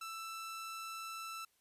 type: tone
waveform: sawtooth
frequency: 1327 Hz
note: E6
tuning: 11 cents sharp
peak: -39 dBFS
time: 0.01-1.45 s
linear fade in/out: 5 ms
effects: white hiss -75 dBFS RMS until 1.6 s + resampled to 32000 Hz